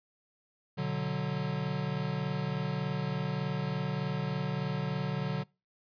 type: chord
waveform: square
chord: B minor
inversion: none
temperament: equal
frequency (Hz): 123.47 / 146.83 / 185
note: B2 / D3 / F#3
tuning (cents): 0 / 0 / 0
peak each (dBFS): -39 / -34 / -36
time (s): 0.77-5.44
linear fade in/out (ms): 20
effects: noise-tail reverb RT60 0.3 s tail -26 dB re dry + resampled to 11025 Hz